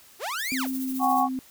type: linear two-way sweep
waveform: sawtooth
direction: up then down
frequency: 313 to 2446 to 313 Hz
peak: -25 dBFS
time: 0.19-0.68 s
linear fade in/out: 50 ms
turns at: 0.53 s
type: noise with tremolo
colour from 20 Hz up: violet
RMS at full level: -35 dBFS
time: 0.38-1.24 s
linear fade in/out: 20 ms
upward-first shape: triangle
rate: 14 Hz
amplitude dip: 65%
type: tone with pitch glide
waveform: sine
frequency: 261.6 to 259.8 Hz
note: C4 to C4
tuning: 0 to -12 cents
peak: -27 dBFS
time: 0.52-1.39 s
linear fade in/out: 0 ms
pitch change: -12 cents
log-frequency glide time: 0.93-1.25 s
type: chord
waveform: sine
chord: F# suspended second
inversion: none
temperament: equal with one note detuned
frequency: 740 / 811.6 / 1108.7 Hz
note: F#5 / G#5 / C#6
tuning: 0 / -40 / 0 cents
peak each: -24 dBFS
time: 0.99-1.29 s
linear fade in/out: 50 ms
effects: white hiss -53 dBFS RMS until 1.5 s